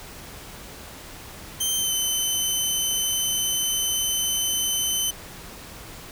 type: tone with pitch glide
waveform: 15% pulse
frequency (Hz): 3115 to 3051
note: G7 to G7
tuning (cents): -12 to -48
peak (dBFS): -15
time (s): 1.6-5.11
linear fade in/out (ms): 10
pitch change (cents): -36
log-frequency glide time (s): 1.77-1.92
effects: pink hiss -41 dBFS RMS until 6.11 s